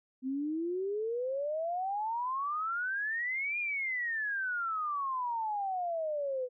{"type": "exponential two-way sweep", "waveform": "sine", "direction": "up then down", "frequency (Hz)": [254.6, 2450, 493.2], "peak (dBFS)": -31, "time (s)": [0.22, 6.49], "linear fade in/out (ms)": 50, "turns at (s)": 3.59, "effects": []}